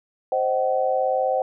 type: chord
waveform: sine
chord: C diminished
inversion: none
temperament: equal with one note detuned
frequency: 523.3 / 622.3 / 758.2 Hz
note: C5 / Eb5 / Gb5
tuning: 0 / 0 / +42 cents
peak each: -22 / -26 / -23 dBFS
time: 0.32-1.42 s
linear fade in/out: 2 ms
effects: none